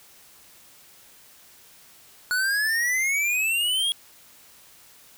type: exponential sweep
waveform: square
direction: up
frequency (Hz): 1457 to 3322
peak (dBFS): -22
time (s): 2.31-3.92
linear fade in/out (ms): 0
effects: white hiss -52 dBFS RMS until 5.17 s